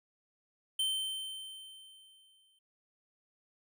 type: tone with exponential decay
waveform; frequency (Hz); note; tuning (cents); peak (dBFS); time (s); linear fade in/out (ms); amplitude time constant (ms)
square; 3101; G7; -19; -29; 0.79-2.59; 5; 390
effects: none